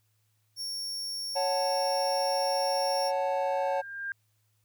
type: tone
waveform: 40% pulse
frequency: 5500 Hz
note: F8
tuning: 27 cents flat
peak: -32 dBFS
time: 0.56-3.12 s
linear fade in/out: 50 ms
type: chord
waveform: triangle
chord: F# minor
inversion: second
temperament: equal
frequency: 554.4 / 740 / 880 Hz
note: C#5 / F#5 / A5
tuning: 0 / 0 / 0 cents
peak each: -27 / -30 / -30 dBFS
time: 1.35-3.82 s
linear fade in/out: 20 ms
type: tone with exponential growth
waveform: sine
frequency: 1600 Hz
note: G6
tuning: 35 cents sharp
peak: -30 dBFS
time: 3.06-4.12 s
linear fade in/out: 1 ms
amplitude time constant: 230 ms
effects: added 107 Hz sine -70 dBFS peak until 4.64 s + white hiss -75 dBFS RMS until 4.64 s